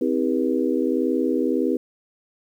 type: harmonic tone with a mistuned harmonic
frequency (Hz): 80.2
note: E2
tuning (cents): -47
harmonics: 3 / 4 / 5 / 6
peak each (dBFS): -23 / -24 / -25 / -26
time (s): 0.01-1.77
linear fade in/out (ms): 5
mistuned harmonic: 3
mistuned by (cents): +130
effects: 9-bit